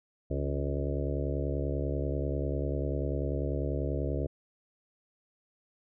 harmonic tone with a mistuned harmonic, 70.2 Hz, C#2, 22 cents sharp, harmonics 1 / 2 / 4 / 5 / 6 / 7 / 8 / 9, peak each -32 / -35 / -38 / -39 / -40 / -40 / -41 / -42 dBFS, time 0.3-4.27 s, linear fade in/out 10 ms, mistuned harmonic 4, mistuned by -54 cents, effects none

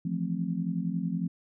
sine chord, F major seventh, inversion third, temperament just, 163.7 / 174.61 / 218.3 / 261.9 Hz, E3 / F3 / A3 / C4, -12 / 0 / -13 / +2 cents, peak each -36 / -30 / -35 / -36 dBFS, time 0.05-1.28 s, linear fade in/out 5 ms, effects none

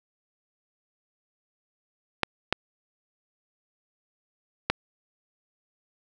clicks, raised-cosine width 0.3 ms, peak -5 dBFS, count 3, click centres 2.233 / 2.526 / 4.7 s, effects none

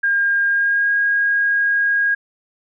sine tone with pitch glide, 1612 to 1634.5 Hz, G6 to G#6, +48 to -28 cents, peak -14 dBFS, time 0.03-2.15 s, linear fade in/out 10 ms, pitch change +24 cents, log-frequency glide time 0.48-0.92 s, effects none

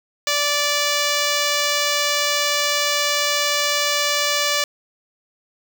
5% pulse tone with notch filter, 583 Hz, D5, 13 cents flat, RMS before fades -20 dBFS, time 0.27-4.64 s, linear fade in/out 2 ms, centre 10000 Hz, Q 1.8, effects none

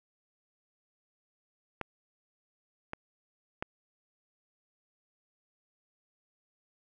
clicks, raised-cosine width 0.5 ms, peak -19 / -21 / -18 dBFS, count 3, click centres 1.813 / 2.934 / 3.625 s, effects none

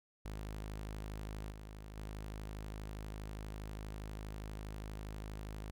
sawtooth tone with level steps, 52.4 Hz, G#1, 16 cents sharp, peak -38 / -44 / -39 dBFS, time 0.25-5.71 s, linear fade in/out 5 ms, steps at 1.51 / 1.96 s, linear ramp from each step 10 ms, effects none

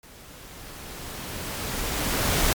pink noise with level ramp, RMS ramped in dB -48 to -21 dBFS, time 0.03-2.53 s, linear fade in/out 2 ms, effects MP3 96 kbps

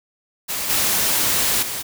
white noise with level steps, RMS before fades -25 / -19 / -27 dBFS, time 0.48-1.83 s, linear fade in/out 20 ms, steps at 0.69 / 1.62 s, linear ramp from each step 10 ms, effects none

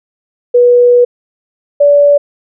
sine tone pair in turn, 487.2 / 576.4 Hz, B4 / D5, -24 / -33 cents, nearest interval minor third, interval 291 cents, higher second, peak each -3 dBFS, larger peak neither, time 0.54-1.05 / 1.8-2.18 s, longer first, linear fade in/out 10 ms, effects none

